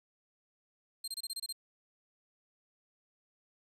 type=tone bursts; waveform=25% pulse; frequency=4186 Hz; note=C8; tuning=in tune; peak=-32 dBFS; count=8; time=1.04-1.526 s; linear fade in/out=5 ms; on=38 ms; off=26 ms; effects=11-bit